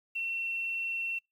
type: tone with quantisation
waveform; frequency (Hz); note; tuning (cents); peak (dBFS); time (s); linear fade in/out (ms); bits
sine; 2711; E7; +48; -31; 0.15-1.19; 10; 10
effects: noise-tail reverb RT60 0.2 s tail -25 dB re dry